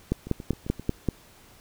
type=two click trains; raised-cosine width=3 ms; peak=-24 / -10 dBFS; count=5 / 6; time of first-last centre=0.27-0.796 / 0.12-1.087 s; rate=7.6 / 5.17 Hz; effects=pink hiss -54 dBFS RMS until 1.6 s